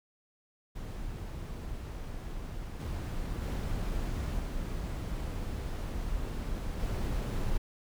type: noise with level steps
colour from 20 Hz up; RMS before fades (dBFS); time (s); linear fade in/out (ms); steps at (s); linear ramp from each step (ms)
brown; -39 / -35 / -33 / -35 / -32; 0.75-7.58; 10; 2.79 / 3.41 / 4.39 / 6.79; 20
effects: none